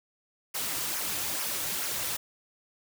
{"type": "noise with flanger", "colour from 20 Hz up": "white", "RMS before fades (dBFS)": -32, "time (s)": [0.54, 2.17], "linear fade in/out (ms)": 10, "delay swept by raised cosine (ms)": [0.24, 4.84], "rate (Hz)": 2.3, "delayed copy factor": -0.6, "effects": []}